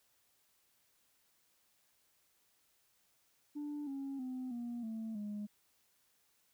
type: tone with pitch steps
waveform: sine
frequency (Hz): 293.7 / 274 / 255.7 / 238.6 / 222.6 / 207.7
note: D4 / C#4 / C4 / A#3 / A3 / G#3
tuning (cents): 0 / -20 / -40 / +41 / +20 / 0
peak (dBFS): -37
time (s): 3.55-5.47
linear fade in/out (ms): 20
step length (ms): 320
effects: tanh soft clip ceiling -37 dBFS + white hiss -74 dBFS RMS until 6.53 s